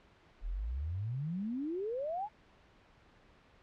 sine exponential sweep, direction up, 36.71 to 880 Hz, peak -34 dBFS, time 0.41-2.29 s, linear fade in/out 50 ms, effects pink hiss -63 dBFS RMS until 3.62 s + low-pass 3000 Hz 12 dB/octave

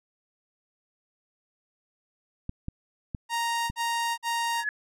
clicks, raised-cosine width 5 ms, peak -20 dBFS, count 4, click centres 2.494 / 2.684 / 3.148 / 3.7 s
sawtooth tone bursts, 932.3 Hz, A#5, in tune, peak -22 dBFS, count 3, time 3.29-4.646 s, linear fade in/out 50 ms, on 420 ms, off 48 ms
sine tone with exponential growth, 1700 Hz, G#6, 40 cents sharp, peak -22 dBFS, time 4.51-4.69 s, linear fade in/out 1 ms, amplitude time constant 38 ms
effects low-pass 12000 Hz 12 dB/octave

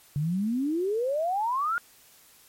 sine exponential sweep, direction up, 140 to 1447 Hz, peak -24 dBFS, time 0.16-1.78 s, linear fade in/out 0 ms, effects white hiss -56 dBFS RMS until 2.48 s + MP3 64 kbps

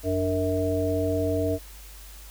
harmonic tone with a mistuned harmonic, 92.2 Hz, F#2, 6 cents flat, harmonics 1 / 3 / 5 / 7, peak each -28 / -28 / -28 / -28 dBFS, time 0.03-1.59 s, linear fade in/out 50 ms, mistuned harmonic 3, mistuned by +100 cents, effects added 50 Hz sine -43 dBFS peak until 2.3 s + white hiss -48 dBFS RMS until 2.3 s

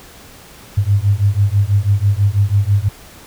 sine beating tone pair, 98 / 104.1 Hz, G2 / G#2, 0 / +5 cents, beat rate 6.1 Hz, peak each -14 dBFS, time 0.77-2.89 s, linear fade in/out 10 ms, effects pink hiss -40 dBFS RMS until 3.26 s

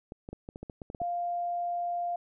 clicks, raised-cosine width 2 ms, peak -27 dBFS, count 11, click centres 0.121 / 0.289 / 0.33 / 0.489 / 0.559 / 0.63 / 0.698 / 0.818 / 0.901 / 0.948 / 1.017 s
sine tone, 698.5 Hz, F5, in tune, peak -29 dBFS, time 1-2.16 s, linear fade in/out 5 ms
effects none

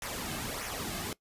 pink noise with flanger, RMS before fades -37 dBFS, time 0.02-1.13 s, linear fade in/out 2 ms, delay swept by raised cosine 0.23 to 2.13 ms, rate 1.6 Hz, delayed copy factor -0.6, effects noise-tail reverb RT60 0.1 s tail -20 dB re dry + resampled to 32000 Hz

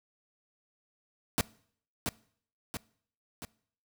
pink noise with echo, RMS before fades -27 dBFS, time 1.38-1.41 s, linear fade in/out 0 ms, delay 680 ms, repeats 3, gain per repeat -5 dB, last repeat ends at 3.45 s, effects noise-tail reverb RT60 0.6 s tail -23 dB re dry

